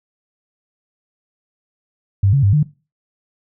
sine tone with pitch steps, 98.6 / 138.9 / 99.9 / 149.8 Hz, G2 / C#3 / G2 / D3, +11 / +4 / +33 / +35 cents, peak -10 dBFS, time 2.23-2.63 s, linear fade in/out 5 ms, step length 100 ms, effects noise-tail reverb RT60 0.3 s tail -19 dB re dry

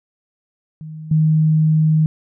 sine tone with level steps, 156.4 Hz, D#3, 9 cents sharp, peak -29 / -11 dBFS, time 0.81-2.06 s, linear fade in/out 0 ms, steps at 1.11 s, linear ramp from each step 5 ms, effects none

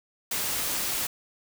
white noise, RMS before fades -29 dBFS, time 0.31-1.07 s, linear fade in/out 5 ms, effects none

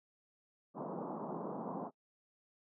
pink band-pass noise, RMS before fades -42 dBFS, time 0.74-1.91 s, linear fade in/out 50 ms, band 160 to 1100 Hz, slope 48 dB/octave, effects noise-tail reverb RT60 0.1 s tail -23 dB re dry

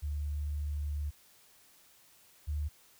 sine tone pair in turn, 73.42 / 74.27 Hz, D2 / D2, 0 / +20 cents, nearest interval unison, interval 20 cents, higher second, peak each -32 / -31 dBFS, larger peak second, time 0.02-1.11 / 2.47-2.69 s, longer first, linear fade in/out 20 ms, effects white hiss -62 dBFS RMS until 2.99 s

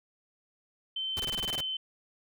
sine tone with pitch glide, 3089 to 3069 Hz, G7 to G7, -26 to -37 cents, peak -31 dBFS, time 0.96-1.77 s, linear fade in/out 5 ms, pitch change -11 cents, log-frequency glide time 1.1-1.29 s
pink noise bursts, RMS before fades -37 dBFS, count 9, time 1.17-1.605 s, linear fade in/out 0 ms, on 27 ms, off 24 ms
effects none

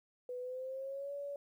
sine tone with pitch glide, 497.2 to 567.8 Hz, B4 to C#5, +12 to +41 cents, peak -39 dBFS, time 0.29-1.36 s, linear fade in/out 2 ms, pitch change +229 cents, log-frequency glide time 0.4-1.13 s, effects 12-bit

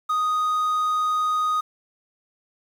triangle tone, 1244.5 Hz, D#6, in tune, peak -18 dBFS, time 0.09-1.61 s, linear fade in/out 10 ms, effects 8-bit

